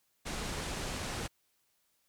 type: low-pass noise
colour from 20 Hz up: pink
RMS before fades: -38 dBFS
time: 0.25-1.28 s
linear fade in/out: 20 ms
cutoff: 9500 Hz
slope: 24 dB/octave
effects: white hiss -75 dBFS RMS until 2.08 s